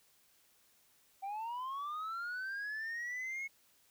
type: linear sweep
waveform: sine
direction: up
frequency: 765 to 2193 Hz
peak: -35 dBFS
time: 1.22-3.48 s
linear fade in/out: 20 ms
effects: tanh soft clip ceiling -37 dBFS + white hiss -69 dBFS RMS until 3.9 s